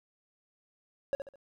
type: tone with echo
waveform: triangle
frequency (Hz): 554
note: C#5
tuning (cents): -1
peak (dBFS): -24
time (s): 1.13-1.15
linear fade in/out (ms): 0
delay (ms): 69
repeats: 3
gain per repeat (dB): -9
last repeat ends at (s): 1.357
effects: none